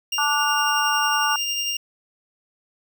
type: tone with tremolo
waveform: 25% pulse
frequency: 2800 Hz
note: F7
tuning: 4 cents sharp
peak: -18 dBFS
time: 0.12-1.77 s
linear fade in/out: 5 ms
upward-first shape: sine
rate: 11 Hz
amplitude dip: 25%
type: harmonic tone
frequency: 292.3 Hz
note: D4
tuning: 8 cents flat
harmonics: 3 / 4 / 5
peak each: -24 / -24 / -24 dBFS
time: 0.18-1.36 s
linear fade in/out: 2 ms
effects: none